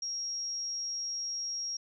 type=tone; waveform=sine; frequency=5600 Hz; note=F8; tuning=4 cents sharp; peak=-33 dBFS; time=0.02-1.77 s; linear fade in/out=5 ms; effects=none